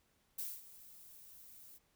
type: noise with ADSR envelope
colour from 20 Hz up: violet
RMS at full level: -40 dBFS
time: 0.38-1.79 s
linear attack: 9 ms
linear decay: 220 ms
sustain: -17 dB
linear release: 29 ms
effects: pink hiss -75 dBFS RMS until 1.95 s